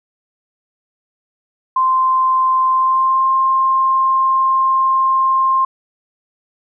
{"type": "tone with pitch glide", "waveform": "sine", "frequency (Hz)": [1042, 1057.8], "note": ["C6", "C6"], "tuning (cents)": [-7, 19], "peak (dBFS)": -11, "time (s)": [1.76, 5.65], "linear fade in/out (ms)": 5, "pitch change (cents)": 26, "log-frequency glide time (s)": [2.7, 3.29], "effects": []}